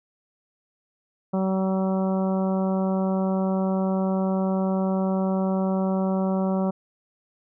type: harmonic tone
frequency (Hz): 190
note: F#3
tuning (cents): +46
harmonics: 1 / 2 / 3 / 4 / 5 / 6 / 7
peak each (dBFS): -22 / -31 / -29 / -34 / -37 / -40 / -42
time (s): 1.33-6.71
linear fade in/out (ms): 10
effects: none